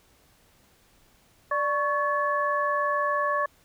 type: tone cluster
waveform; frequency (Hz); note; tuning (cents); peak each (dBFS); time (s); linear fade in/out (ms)
sine; 587 / 1113 / 1723; D5 / C#6 / A6; -1 / +7 / -37; -28 / -25 / -30; 1.51-3.46; 5
effects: pink hiss -61 dBFS RMS until 3.64 s